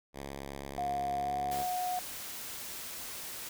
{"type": "tone with vibrato", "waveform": "5% pulse", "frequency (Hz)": 69.3, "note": "C#2", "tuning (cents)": 0, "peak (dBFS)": -29, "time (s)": [0.13, 1.66], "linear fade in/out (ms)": 50, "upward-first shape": "sine", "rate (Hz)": 17, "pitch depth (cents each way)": 42}
{"type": "tone with pitch glide", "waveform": "sine", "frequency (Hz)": [714, 726.9], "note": ["F5", "F#5"], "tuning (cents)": [38, -31], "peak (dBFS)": -31, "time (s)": [0.78, 1.99], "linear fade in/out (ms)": 0, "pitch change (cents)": 31, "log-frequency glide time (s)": [1.18, 1.34]}
{"type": "noise", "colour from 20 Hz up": "white", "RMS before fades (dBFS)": -42, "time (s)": [1.51, 3.49], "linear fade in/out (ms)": 5}
{"effects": []}